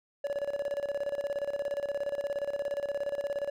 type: tone with tremolo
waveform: triangle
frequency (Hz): 569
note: C#5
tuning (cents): +45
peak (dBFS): -26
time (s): 0.24-3.5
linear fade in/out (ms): 5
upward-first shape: square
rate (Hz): 17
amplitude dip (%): 75
effects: none